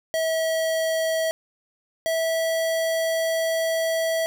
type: tone pair in turn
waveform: square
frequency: 646 / 652.8 Hz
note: E5 / E5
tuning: -35 / -17 cents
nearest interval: unison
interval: 18 cents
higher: second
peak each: -22 dBFS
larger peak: neither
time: 0.14-1.31 / 2.06-4.26 s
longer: second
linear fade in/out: 0 ms
effects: none